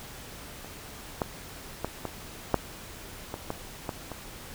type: clicks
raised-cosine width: 1 ms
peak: -29 / -12 / -15 / -17 / -7 / -19 / -16 / -16 / -22 dBFS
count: 9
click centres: 0.646 / 1.218 / 1.846 / 2.053 / 2.543 / 3.341 / 3.504 / 3.892 / 4.117 s
effects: pink hiss -44 dBFS RMS until 4.54 s